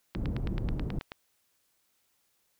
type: low-pass noise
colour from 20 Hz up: pink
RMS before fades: -32 dBFS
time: 0.15-0.99 s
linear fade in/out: 5 ms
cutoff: 250 Hz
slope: 12 dB/octave
type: click train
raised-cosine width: 0.3 ms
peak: -22 dBFS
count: 10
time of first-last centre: 0.15-1.119 s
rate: 9.29 Hz
effects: white hiss -73 dBFS RMS until 2.59 s